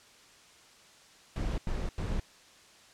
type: noise bursts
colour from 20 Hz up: brown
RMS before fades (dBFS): -32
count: 3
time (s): 1.36-2.2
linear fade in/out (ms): 2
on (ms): 220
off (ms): 90
effects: white hiss -57 dBFS RMS until 2.93 s + low-pass 7000 Hz 12 dB/octave